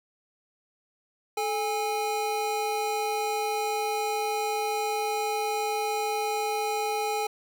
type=tone pair together; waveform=square; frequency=433.7 / 819.5 Hz; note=A4 / G#5; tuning=-25 / -23 cents; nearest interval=major seventh; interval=1102 cents; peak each=-31 / -29 dBFS; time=1.37-7.27 s; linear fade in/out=5 ms; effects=none